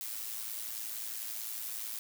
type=noise with amplitude modulation; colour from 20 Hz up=blue; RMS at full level=-37 dBFS; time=0.01-1.99 s; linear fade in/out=0 ms; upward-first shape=sine; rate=111 Hz; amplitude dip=60%; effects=none